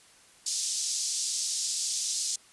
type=band-pass noise; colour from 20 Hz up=pink; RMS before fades=-31 dBFS; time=0.46-2.36 s; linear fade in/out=5 ms; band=4900 to 8600 Hz; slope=24 dB/octave; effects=white hiss -57 dBFS RMS until 2.52 s + resampled to 24000 Hz